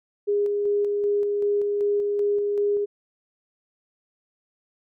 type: tone with tremolo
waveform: sine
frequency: 409.4 Hz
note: G#4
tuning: 25 cents flat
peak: -19 dBFS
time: 0.27-2.86 s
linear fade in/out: 20 ms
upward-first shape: square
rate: 2.6 Hz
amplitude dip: 25%
effects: none